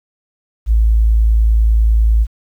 sine tone, 55 Hz, A1, in tune, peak -8 dBFS, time 0.66-2.27 s, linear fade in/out 50 ms, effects 8-bit

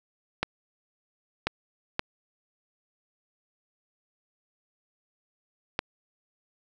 clicks, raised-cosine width 0.3 ms, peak -9 dBFS, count 4, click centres 0.43 / 1.47 / 1.994 / 5.791 s, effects none

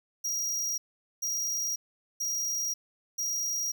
45% pulse tone bursts, 5710 Hz, F8, 37 cents sharp, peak -29 dBFS, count 4, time 0.24-3.72 s, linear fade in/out 10 ms, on 540 ms, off 440 ms, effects none

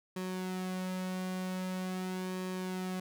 sawtooth tone with flanger, 185 Hz, F#3, in tune, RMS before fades -37 dBFS, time 0.16-3 s, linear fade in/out 5 ms, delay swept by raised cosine 1.4 to 3.1 ms, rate 0.44 Hz, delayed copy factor -0.5, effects none

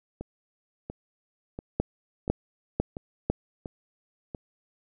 two click trains, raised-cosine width 2 ms, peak -22 / -10 dBFS, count 7 / 4, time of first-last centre 0.21-4.348 / 1.8-3.3 s, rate 1.45 / 2 Hz, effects none

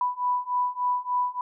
sine beating tone pair, 987.8 / 991.2 Hz, B5 / B5, 0 / +6 cents, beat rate 3.4 Hz, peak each -27 / -26 dBFS, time 0.01-1.41 s, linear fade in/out 2 ms, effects none

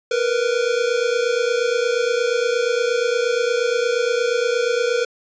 square tone pair together, 465.4 / 493.9 Hz, A#4 / B4, -3 / 0 cents, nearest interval minor second, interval 103 cents, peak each -21 dBFS, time 0.11-5.05 s, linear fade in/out 5 ms, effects resampled to 16000 Hz

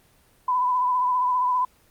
sine tone with vibrato, 1000 Hz, B5, 21 cents sharp, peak -19 dBFS, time 0.48-1.65 s, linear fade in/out 5 ms, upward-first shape triangle, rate 15 Hz, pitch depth 38 cents each way, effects pink hiss -59 dBFS RMS until 1.9 s + Opus 24 kbps

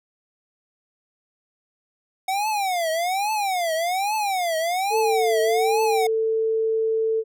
square tone with vibrato, 744 Hz, F#5, 9 cents sharp, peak -22 dBFS, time 2.28-6.07 s, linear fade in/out 5 ms, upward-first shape triangle, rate 1.2 Hz, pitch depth 290 cents each way
sine tone, 444.6 Hz, A4, 18 cents sharp, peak -19 dBFS, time 4.9-7.24 s, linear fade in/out 50 ms
effects none

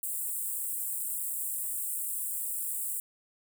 pink high-pass noise, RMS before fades -34 dBFS, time 0.03-3 s, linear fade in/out 2 ms, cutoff 7800 Hz, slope 96 dB/octave, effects none

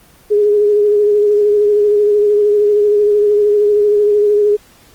sine tone with vibrato, 415.3 Hz, G#4, in tune, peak -8 dBFS, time 0.3-4.57 s, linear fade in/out 20 ms, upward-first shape sine, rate 13 Hz, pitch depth 27 cents each way, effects pink hiss -46 dBFS RMS until 4.94 s + Opus 24 kbps

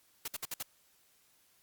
white noise bursts, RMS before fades -38 dBFS, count 5, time 0.25-0.628 s, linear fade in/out 5 ms, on 30 ms, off 57 ms, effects white hiss -68 dBFS RMS until 1.62 s + Opus 48 kbps

